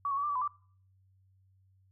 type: tone with pitch steps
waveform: sine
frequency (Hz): 1137 / 1099 / 1137 / 1186 / 1148 / 1009 / 1171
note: C#6 / C#6 / C#6 / D6 / D6 / B5 / D6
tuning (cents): +44 / -15 / +44 / +17 / -40 / +37 / -5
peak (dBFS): -29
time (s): 0.05-0.477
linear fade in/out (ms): 2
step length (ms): 61
effects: noise-tail reverb RT60 0.5 s tail -23 dB re dry + added 95 Hz sine -63 dBFS peak until 1.91 s